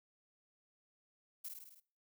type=noise with echo; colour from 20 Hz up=violet; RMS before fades=-44 dBFS; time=1.44-1.49 s; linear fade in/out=10 ms; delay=52 ms; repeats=6; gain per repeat=-3 dB; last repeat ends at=1.802 s; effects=noise-tail reverb RT60 0.4 s tail -20 dB re dry